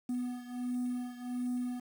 triangle beating tone pair, 246.9 / 248.3 Hz, B3 / B3, 0 / +9 cents, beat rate 1.4 Hz, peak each -33 / -36 dBFS, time 0.09-1.8 s, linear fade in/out 5 ms, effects tanh soft clip ceiling -25 dBFS + 9-bit

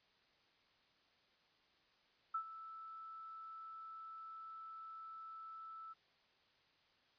sine tone with ADSR envelope, 1317 Hz, E6, 2 cents flat, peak -35 dBFS, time 2.34-5.94 s, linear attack 9 ms, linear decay 80 ms, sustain -14 dB, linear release 20 ms, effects white hiss -73 dBFS RMS until 7.18 s + resampled to 11025 Hz

